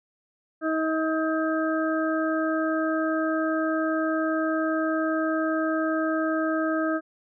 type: harmonic tone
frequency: 317.5 Hz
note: D#4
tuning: 35 cents sharp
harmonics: 1 / 2 / 4 / 5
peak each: -25 / -28 / -31 / -32 dBFS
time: 0.61-7.01 s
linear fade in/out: 50 ms
effects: none